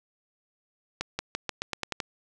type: accelerating click train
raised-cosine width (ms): 0.2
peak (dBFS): -12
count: 9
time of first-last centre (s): 1.01-2.002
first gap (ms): 180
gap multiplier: 0.89
effects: none